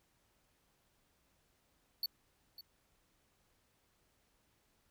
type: tone with echo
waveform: square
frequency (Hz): 4467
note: C#8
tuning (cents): +12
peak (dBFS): -34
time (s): 2.03-2.06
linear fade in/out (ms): 2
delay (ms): 550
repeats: 1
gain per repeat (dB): -15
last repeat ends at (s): 2.61
effects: pink hiss -75 dBFS RMS until 4.9 s